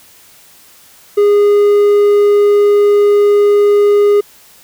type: tone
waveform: triangle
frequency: 410.6 Hz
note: G#4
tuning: 20 cents flat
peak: -4 dBFS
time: 1.17-4.21 s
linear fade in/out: 10 ms
effects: white hiss -43 dBFS RMS until 4.63 s